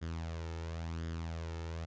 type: tone with flanger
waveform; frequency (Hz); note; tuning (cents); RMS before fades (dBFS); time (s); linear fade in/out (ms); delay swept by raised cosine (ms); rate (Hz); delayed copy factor
sawtooth; 82.41; E2; 0; -40; 0.01-1.86; 20; 0.59 to 2.29; 0.95; +0.55
effects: resampled to 16000 Hz